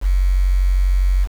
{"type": "tone with quantisation", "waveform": "sine", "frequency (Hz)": 46.25, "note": "F#1", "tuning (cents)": 0, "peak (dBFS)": -12, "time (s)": [0.01, 1.28], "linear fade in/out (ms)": 50, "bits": 6, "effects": []}